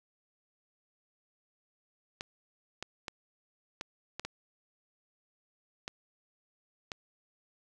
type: clicks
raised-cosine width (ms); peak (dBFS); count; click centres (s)
0.2; -20; 8; 2.209 / 2.826 / 3.082 / 3.811 / 4.196 / 4.25 / 5.879 / 6.918
effects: none